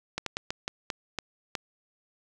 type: slowing click train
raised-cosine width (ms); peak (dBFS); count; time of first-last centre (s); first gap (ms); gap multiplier
0.2; -13; 8; 0.18-1.552; 83; 1.28
effects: 8-bit